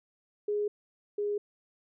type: tone pair in turn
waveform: sine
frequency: 415.3 / 412.4 Hz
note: G#4 / G#4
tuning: 0 / -12 cents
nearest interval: unison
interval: 12 cents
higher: first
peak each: -27 / -28 dBFS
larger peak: first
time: 0.48-0.68 / 1.18-1.38 s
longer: neither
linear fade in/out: 5 ms
effects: none